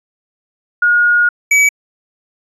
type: tone pair in turn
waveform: sine / square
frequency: 1437 / 2281 Hz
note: F6 / C#7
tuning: +49 / +49 cents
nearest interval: minor sixth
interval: 800 cents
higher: second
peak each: -8 dBFS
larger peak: neither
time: 0.82-1.29 / 1.51-1.69 s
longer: first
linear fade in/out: 5 ms
effects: resampled to 24000 Hz